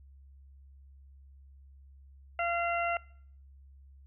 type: harmonic tone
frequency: 687 Hz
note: F5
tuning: 29 cents flat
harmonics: 1 / 2 / 3 / 4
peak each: -31 / -34 / -36 / -37 dBFS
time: 2.39-2.97 s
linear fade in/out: 2 ms
effects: noise-tail reverb RT60 0.6 s tail -23 dB re dry + added 68 Hz sine -52 dBFS peak until 4.06 s